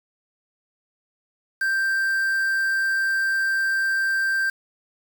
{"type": "tone with quantisation", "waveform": "triangle", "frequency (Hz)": 1573, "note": "G6", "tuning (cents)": 6, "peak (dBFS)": -18, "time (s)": [1.61, 4.5], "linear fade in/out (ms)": 5, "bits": 6, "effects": []}